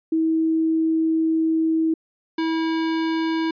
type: tone pair in turn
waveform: sine / square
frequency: 321.9 / 324 Hz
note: E4 / E4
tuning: -41 / -30 cents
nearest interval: unison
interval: 11 cents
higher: second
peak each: -17 / -21 dBFS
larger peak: first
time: 0.12-1.94 / 2.38-3.51 s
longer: first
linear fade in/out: 5 ms
effects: resampled to 11025 Hz